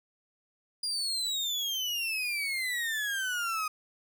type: exponential sweep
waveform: 35% pulse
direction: down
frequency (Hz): 4877 to 1241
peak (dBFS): -28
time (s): 0.83-3.68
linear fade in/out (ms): 5
effects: none